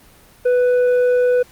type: tone with tanh clipping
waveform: sine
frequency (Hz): 495.2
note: B4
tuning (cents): +5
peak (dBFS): -13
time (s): 0.45-1.43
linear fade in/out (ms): 10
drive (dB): 5
effects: pink hiss -48 dBFS RMS until 1.51 s + Opus 24 kbps